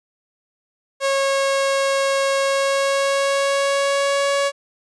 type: tone with pitch glide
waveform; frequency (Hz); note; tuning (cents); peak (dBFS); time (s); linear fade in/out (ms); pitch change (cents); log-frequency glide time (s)
sawtooth; 547 to 560.1; C#5 to C#5; -23 to +18; -13; 1-4.52; 50; +41; 2.39-4.31
effects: resampled to 22050 Hz